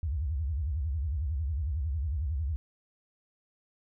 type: tone with vibrato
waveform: sine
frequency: 73.42 Hz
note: D2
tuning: in tune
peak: -28 dBFS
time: 0.03-2.56 s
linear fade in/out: 0 ms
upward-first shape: sine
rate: 11 Hz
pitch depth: 270 cents each way
effects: none